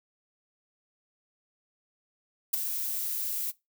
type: noise with ADSR envelope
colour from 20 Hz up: violet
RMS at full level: -22 dBFS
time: 2.53-3.52 s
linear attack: 12 ms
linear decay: 8 ms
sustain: -10 dB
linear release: 25 ms
effects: noise-tail reverb RT60 0.2 s tail -20 dB re dry